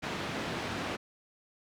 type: band-pass noise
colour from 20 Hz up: pink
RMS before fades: -36 dBFS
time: 0.02-0.97 s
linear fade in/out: 20 ms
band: 120 to 3600 Hz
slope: 12 dB/octave
effects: none

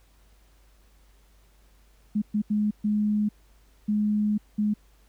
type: tone bursts at uneven times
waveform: sine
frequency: 210 Hz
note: G#3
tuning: 19 cents sharp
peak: -21 dBFS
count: 6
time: 2.15-2.22 / 2.34-2.42 / 2.5-2.71 / 2.84-3.29 / 3.88-4.38 / 4.58-4.74 s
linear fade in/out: 10 ms
effects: added 50 Hz sine -56 dBFS peak until 5.08 s + pink hiss -64 dBFS RMS until 5.08 s

